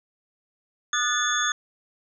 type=tone cluster; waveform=sine; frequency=1222 / 1468 / 1742 / 3486 / 6530 Hz; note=D#6 / F#6 / A6 / A7 / G#8; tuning=-32 / -14 / -18 / -17 / -30 cents; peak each=-28 dBFS; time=0.93-1.52 s; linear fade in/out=2 ms; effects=none